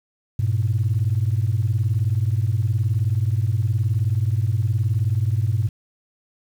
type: beating tone pair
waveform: sine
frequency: 100 / 119 Hz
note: G2 / A#2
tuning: +35 / +36 cents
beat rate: 19 Hz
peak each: -19 / -20 dBFS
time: 0.39-5.69 s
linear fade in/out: 5 ms
effects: tanh soft clip ceiling -12 dBFS + 8-bit